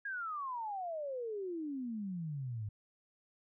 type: exponential sweep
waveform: sine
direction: down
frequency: 1661.2 to 100.8 Hz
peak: -37 dBFS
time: 0.05-2.69 s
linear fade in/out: 5 ms
effects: none